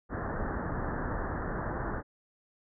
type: low-pass noise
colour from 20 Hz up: pink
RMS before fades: -34 dBFS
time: 0.09-2.03 s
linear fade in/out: 50 ms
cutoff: 1800 Hz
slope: 96 dB/octave
effects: none